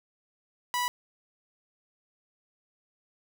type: tone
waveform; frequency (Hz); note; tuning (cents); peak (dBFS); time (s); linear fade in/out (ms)
sawtooth; 982; B5; -10; -23; 0.74-0.88; 0
effects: none